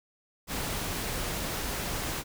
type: noise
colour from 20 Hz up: pink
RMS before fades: -33 dBFS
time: 0.47-2.24 s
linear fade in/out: 50 ms
effects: none